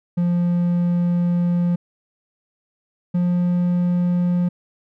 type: tone pair in turn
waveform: triangle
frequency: 174.61 / 176.74 Hz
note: F3 / F3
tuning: 0 / +21 cents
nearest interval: unison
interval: 21 cents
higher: second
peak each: -14 dBFS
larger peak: neither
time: 0.17-1.76 / 3.14-4.49 s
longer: first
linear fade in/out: 10 ms
effects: none